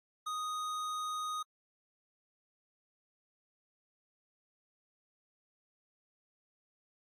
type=tone with hard clipping; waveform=sine; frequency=1244.5 Hz; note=D#6; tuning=in tune; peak=-37 dBFS; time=0.26-1.43 s; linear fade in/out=10 ms; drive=14 dB; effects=AAC 64 kbps